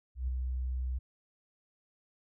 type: tone with ADSR envelope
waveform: sine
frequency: 63.4 Hz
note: B1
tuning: 46 cents sharp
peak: -28 dBFS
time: 0.15-0.99 s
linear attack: 130 ms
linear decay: 4 ms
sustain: -3 dB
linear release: 13 ms
effects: none